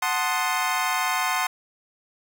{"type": "chord", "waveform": "25% pulse", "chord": "F# diminished seventh", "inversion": "none", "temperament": "equal", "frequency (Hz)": [740, 880, 1046.5, 1244.5], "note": ["F#5", "A5", "C6", "Eb6"], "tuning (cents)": [0, 0, 0, 0], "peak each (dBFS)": [-24, -26, -22, -27], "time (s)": [0.02, 1.47], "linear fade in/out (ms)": 5, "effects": []}